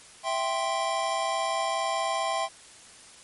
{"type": "chord", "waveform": "square", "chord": "C major", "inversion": "first", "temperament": "equal", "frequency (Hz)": [659.3, 784, 1046.5], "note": ["E5", "G5", "C6"], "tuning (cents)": [0, 0, 0], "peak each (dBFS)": -31, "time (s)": [0.23, 2.49], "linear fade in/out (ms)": 50, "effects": ["white hiss -50 dBFS RMS until 3.23 s", "MP3 48 kbps"]}